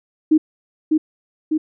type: tone with echo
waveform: sine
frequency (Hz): 311.1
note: D#4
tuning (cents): 0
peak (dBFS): -9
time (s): 0.31-0.38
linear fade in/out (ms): 10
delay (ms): 600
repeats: 2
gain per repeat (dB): -3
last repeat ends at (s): 1.58
effects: none